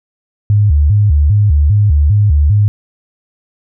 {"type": "tone with vibrato", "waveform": "sine", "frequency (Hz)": 87.31, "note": "F2", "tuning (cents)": 0, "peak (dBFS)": -6, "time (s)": [0.5, 2.68], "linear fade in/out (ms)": 0, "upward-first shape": "square", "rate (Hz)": 2.5, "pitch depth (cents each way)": 300, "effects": []}